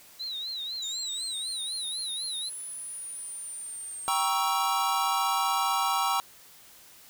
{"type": "tone with vibrato", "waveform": "sine", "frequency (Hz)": 3924, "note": "B7", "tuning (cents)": -12, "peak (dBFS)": -32, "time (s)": [0.19, 2.5], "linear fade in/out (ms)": 20, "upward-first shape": "triangle", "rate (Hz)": 4, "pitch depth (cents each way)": 140}
{"type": "linear two-way sweep", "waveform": "sine", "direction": "up then down", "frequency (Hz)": [7030, 10500, 8390], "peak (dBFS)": -36, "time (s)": [0.82, 4.29], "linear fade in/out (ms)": 5, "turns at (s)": 2.07}
{"type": "chord", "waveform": "square", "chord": "G diminished seventh", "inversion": "none", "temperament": "equal with one note detuned", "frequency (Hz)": [784, 945.3, 1108.7, 1318.5], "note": ["G5", "Bb5", "Db6", "Fb6"], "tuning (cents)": [0, 24, 0, 0], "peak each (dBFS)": -31, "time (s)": [4.08, 6.2], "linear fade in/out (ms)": 0}
{"effects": ["white hiss -53 dBFS RMS until 7.09 s"]}